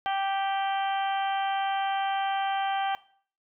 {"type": "harmonic tone", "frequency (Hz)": 391.2, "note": "G4", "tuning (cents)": -4, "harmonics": [2, 3, 4, 5, 6, 7, 8], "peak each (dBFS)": [-26, -37, -36, -42, -44, -45, -38], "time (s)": [0.06, 2.95], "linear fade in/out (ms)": 0, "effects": ["noise-tail reverb RT60 0.5 s tail -19 dB re dry"]}